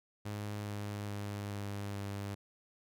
sawtooth tone with pitch steps, 103.83 / 102.93 / 102.05 / 101.17 / 100.29 Hz, G#2 / G#2 / G#2 / G#2 / G2, 0 / -15 / -30 / -45 / +40 cents, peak -34 dBFS, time 0.25-2.35 s, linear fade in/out 10 ms, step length 420 ms, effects none

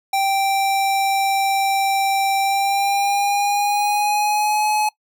square tone with pitch glide, 783 to 848.9 Hz, G5 to G#5, -2 to +38 cents, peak -17 dBFS, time 0.13-4.89 s, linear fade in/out 5 ms, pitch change +140 cents, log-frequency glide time 2.4-4.66 s, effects noise-tail reverb RT60 0.1 s tail -22 dB re dry

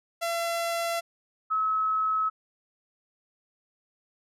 sawtooth / sine tone pair in turn, 677 / 1288.8 Hz, E5 / E6, +46 / -39 cents, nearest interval major seventh, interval 1115 cents, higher second, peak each -23 dBFS, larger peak neither, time 0.21-1.01 / 1.5-2.3 s, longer neither, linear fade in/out 20 ms, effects resampled to 32000 Hz

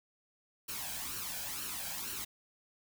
white noise with flanger, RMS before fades -40 dBFS, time 0.68-2.25 s, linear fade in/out 10 ms, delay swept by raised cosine 0.7 to 1.28 ms, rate 2.1 Hz, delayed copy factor +0.65, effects none

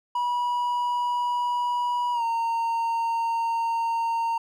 triangle tone with pitch glide, 972 to 920.1 Hz, B5 to A#5, -28 to -23 cents, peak -21 dBFS, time 0.15-4.38 s, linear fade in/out 5 ms, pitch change -95 cents, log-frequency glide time 2.13-2.23 s, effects none

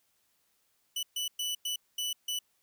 sawtooth tone bursts at uneven times, 2973 Hz, F#7, 8 cents sharp, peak -28 dBFS, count 6, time 0.96-1.03 / 1.16-1.28 / 1.39-1.55 / 1.65-1.76 / 1.98-2.13 / 2.28-2.39 s, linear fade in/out 5 ms, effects white hiss -73 dBFS RMS until 2.62 s

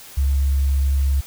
sine tone, 68.8 Hz, C#2, 12 cents flat, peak -14 dBFS, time 0.17-1.21 s, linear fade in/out 10 ms, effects tanh soft clip ceiling -11 dBFS + white hiss -41 dBFS RMS until 1.26 s

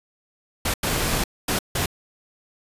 pink noise bursts at uneven times, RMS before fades -23 dBFS, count 4, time 0.65-0.74 / 0.83-1.24 / 1.48-1.59 / 1.75-1.86 s, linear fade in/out 5 ms, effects resampled to 32000 Hz

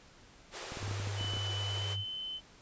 pink high-pass noise, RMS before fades -43 dBFS, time 0.51-1.97 s, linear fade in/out 50 ms, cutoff 340 Hz, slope 96 dB/octave
clicks, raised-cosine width 3 ms, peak -31 dBFS, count 11, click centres 0.721 / 0.772 / 0.829 / 0.879 / 0.912 / 1 / 1.073 / 1.211 / 1.246 / 1.336 / 1.368 s
sine tone, 100 Hz, G2, 35 cents sharp, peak -35 dBFS, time 0.79-2.05 s, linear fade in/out 50 ms
sine tone with pitch glide, 3004 to 3051 Hz, F#7 to G7, +26 to -48 cents, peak -37 dBFS, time 1.16-2.41 s, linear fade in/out 50 ms, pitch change +26 cents, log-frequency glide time 1.64-1.88 s
effects pink hiss -58 dBFS RMS until 2.61 s + resampled to 16000 Hz

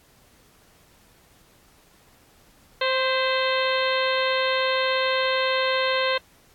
harmonic tone with a mistuned harmonic, 523.3 Hz, C5, in tune, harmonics 1 / 2 / 3 / 4 / 5 / 6 / 7 / 8, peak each -24 / -27 / -29 / -30 / -31 / -32 / -32 / -33 dBFS, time 2.81-6.18 s, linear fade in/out 5 ms, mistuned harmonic 4, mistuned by -43 cents, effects pink hiss -57 dBFS RMS until 6.54 s + AAC 64 kbps

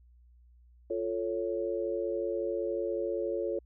sine chord, F augmented, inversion none, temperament equal, 349.2 / 440 / 554.4 Hz, F4 / A4 / C#5, 0 / 0 / 0 cents, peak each -34 dBFS, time 0.9-3.59 s, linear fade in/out 5 ms, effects added 60 Hz sine -56 dBFS peak until 3.65 s

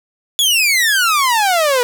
sawtooth exponential sweep, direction down, 3462 to 474.9 Hz, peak -8 dBFS, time 0.39-1.83 s, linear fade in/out 0 ms, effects 8-bit

